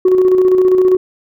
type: tone with tremolo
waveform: sine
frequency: 370 Hz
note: F#4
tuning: in tune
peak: -4 dBFS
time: 0.05-0.97 s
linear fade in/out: 5 ms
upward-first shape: square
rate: 15 Hz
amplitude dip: 40%
effects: tanh soft clip ceiling -4 dBFS